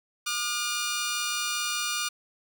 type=tone pair together; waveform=10% pulse; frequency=1203 / 1430.6 Hz; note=D6 / F6; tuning=+41 / +41 cents; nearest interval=minor third; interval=300 cents; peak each=-22 / -22 dBFS; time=0.26-2.09 s; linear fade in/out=10 ms; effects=none